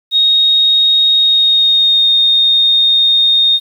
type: tone with pitch glide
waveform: sine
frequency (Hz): 3738 to 3689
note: A#7 to A#7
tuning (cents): +4 to -19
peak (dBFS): -7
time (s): 0.11-3.6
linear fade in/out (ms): 50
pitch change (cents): -23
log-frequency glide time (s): 1.16-2.11
effects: 7-bit